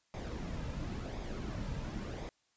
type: noise with flanger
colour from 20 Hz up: brown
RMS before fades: -40 dBFS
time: 0.14-2.29 s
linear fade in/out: 0 ms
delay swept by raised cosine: 0.68 to 2.78 ms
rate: 0.95 Hz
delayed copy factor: -0.5
effects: white hiss -75 dBFS RMS until 2.56 s + resampled to 16000 Hz